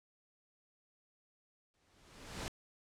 pink noise with exponential growth, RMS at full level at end -39 dBFS, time 1.74-2.48 s, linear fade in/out 0 ms, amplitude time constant 160 ms, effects low-pass 8000 Hz 12 dB/octave

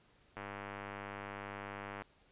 click train, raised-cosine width 0.5 ms, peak -28 dBFS, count 166, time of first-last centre 0.37-2.02 s, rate 100 Hz, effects pink hiss -68 dBFS RMS until 2.31 s + resampled to 8000 Hz

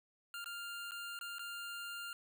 25% pulse tone with dropouts, 1399 Hz, F6, 3 cents sharp, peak -39 dBFS, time 0.34-2.13 s, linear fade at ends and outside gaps 1 ms, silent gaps 0.443-0.459 / 0.91-0.918 / 1.19-1.211 / 1.384-1.393 s, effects none

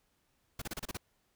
pink noise bursts, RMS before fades -39 dBFS, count 7, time 0.59-0.972 s, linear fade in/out 5 ms, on 28 ms, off 31 ms, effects pink hiss -75 dBFS RMS until 1.35 s

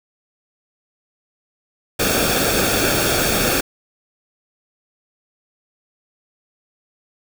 pink noise with comb filter, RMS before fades -18 dBFS, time 1.99-3.61 s, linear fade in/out 10 ms, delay 1 ms, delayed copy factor -0.65, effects none

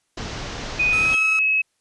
pink low-pass noise, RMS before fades -31 dBFS, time 0.17-1.15 s, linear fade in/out 5 ms, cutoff 6600 Hz, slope 48 dB/octave
sine tone with pitch glide, 2489 to 2571 Hz, D#7 to E7, 0 to -44 cents, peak -16 dBFS, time 0.79-1.62 s, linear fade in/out 10 ms, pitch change +56 cents, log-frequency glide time 0.99-1.14 s
30% pulse tone, 1300 Hz, E6, 24 cents flat, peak -25 dBFS, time 0.93-1.39 s, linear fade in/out 0 ms
sawtooth tone with exponential decay, 3214 Hz, G7, 43 cents sharp, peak -25 dBFS, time 1.13-1.28 s, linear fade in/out 2 ms, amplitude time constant 31 ms
effects white hiss -70 dBFS RMS until 1.8 s + resampled to 24000 Hz

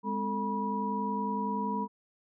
sine tone cluster, 205.6 / 256.3 / 444 / 971 Hz, G#3 / C4 / A4 / B5, -17 / -36 / +16 / -30 cents, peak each -33 / -39 / -39 / -32 dBFS, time 0.03-1.88 s, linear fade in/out 50 ms, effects none

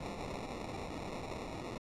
white noise with sample-and-hold, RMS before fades -42 dBFS, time 0-1.78 s, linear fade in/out 5 ms, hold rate 1575 Hz, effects low-pass 7000 Hz 12 dB/octave

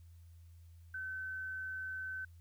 sine tone, 1528 Hz, G6, 45 cents flat, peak -39 dBFS, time 0.94-2.25 s, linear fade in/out 5 ms, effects added 84 Hz sine -54 dBFS peak until 2.4 s + white hiss -75 dBFS RMS until 2.4 s

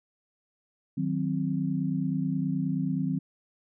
sine chord, C diminished, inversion first, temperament equal, 155.56 / 185 / 261.6 Hz, Eb3 / Gb3 / C4, 0 / 0 / 0 cents, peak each -30 dBFS, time 0.97-3.19 s, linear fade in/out 10 ms, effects none

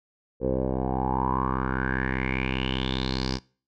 10% pulse tone with low-pass filter sweep, 65 Hz, C2, 11 cents flat, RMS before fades -27 dBFS, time 0.4-3.4 s, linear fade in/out 50 ms, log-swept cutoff 490 to 5200 Hz, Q 7, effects noise-tail reverb RT60 0.4 s tail -23 dB re dry

